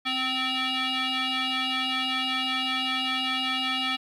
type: tone with frequency modulation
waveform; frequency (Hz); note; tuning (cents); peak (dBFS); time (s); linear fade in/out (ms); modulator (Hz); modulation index
sine; 261.6; C4; 0; -23; 0.05-3.97; 20; 518; 7
effects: tanh soft clip ceiling -22 dBFS + 10-bit